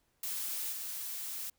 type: noise with level steps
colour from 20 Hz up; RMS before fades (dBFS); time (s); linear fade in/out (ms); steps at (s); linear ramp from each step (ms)
blue; -37 / -40; 0.23-1.5; 5; 0.71; 20
effects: pink hiss -75 dBFS RMS until 1.58 s